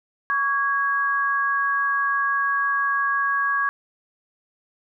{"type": "tone pair together", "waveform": "sine", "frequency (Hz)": [1125.3, 1649], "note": ["C#6", "G#6"], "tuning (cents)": [26, -13], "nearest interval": "perfect fifth", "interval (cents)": 661, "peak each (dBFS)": -22, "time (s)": [0.3, 3.69], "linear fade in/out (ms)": 0, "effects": []}